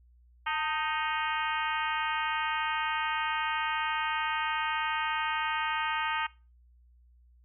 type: harmonic tone with a mistuned harmonic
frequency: 311.6 Hz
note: D#4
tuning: 3 cents sharp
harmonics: 3 / 4 / 5 / 6 / 7 / 8 / 9 / 10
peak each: -32 / -34 / -36 / -38 / -39 / -40 / -41 / -42 dBFS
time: 0.46-6.27 s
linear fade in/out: 10 ms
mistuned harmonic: 3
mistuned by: -59 cents
effects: noise-tail reverb RT60 0.3 s tail -22 dB re dry + added 60 Hz sine -57 dBFS peak until 7.44 s